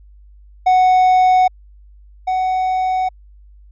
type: tone pair in turn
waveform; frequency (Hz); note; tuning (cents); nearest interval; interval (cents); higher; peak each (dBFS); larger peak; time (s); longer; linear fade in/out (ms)
triangle; 740 / 745.6; F#5 / F#5; 0 / +13; unison; 13; second; -7 / -13; first; 0.66-1.48 / 2.27-3.09; neither; 10
effects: added 50 Hz sine -41 dBFS peak until 3.71 s + resampled to 16000 Hz